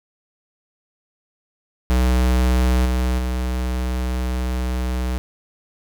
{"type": "tone with level steps", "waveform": "square", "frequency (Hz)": 62.6, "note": "B1", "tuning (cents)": 24, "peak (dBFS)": [-15, -18, -21], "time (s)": [1.9, 5.18], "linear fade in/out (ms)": 0, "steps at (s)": [2.85, 3.18], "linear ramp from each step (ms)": 10, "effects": []}